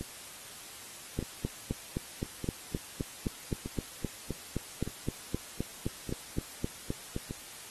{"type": "two click trains", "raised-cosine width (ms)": 3, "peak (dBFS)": [-18, -24], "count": [24, 7], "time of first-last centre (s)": [[1.19, 7.164], [0.01, 7.309]], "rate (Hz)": [3.85, 0.822], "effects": ["white hiss -47 dBFS RMS until 7.7 s", "AAC 32 kbps"]}